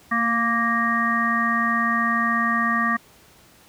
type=harmonic tone with a mistuned harmonic; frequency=233.1 Hz; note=A#3; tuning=in tune; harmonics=1 / 3 / 5 / 7 / 8; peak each=-25 / -32 / -22 / -32 / -23 dBFS; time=0.11-2.97 s; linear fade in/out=10 ms; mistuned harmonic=1; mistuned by=-30 cents; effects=pink hiss -52 dBFS RMS until 3.68 s + high-pass 60 Hz 12 dB/octave